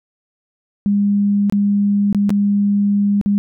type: tone with dropouts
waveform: sine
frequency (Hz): 202.7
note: G#3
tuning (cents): -42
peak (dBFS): -12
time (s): 0.86-3.38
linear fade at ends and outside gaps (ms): 0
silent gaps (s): 1.498-1.524 / 2.128-2.147 / 2.294-2.304 / 3.213-3.26
effects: none